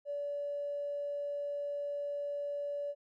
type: tone with tanh clipping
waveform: triangle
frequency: 575 Hz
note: D5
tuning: 37 cents flat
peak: -34 dBFS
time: 0.05-2.95 s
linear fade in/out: 50 ms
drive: 2 dB
effects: none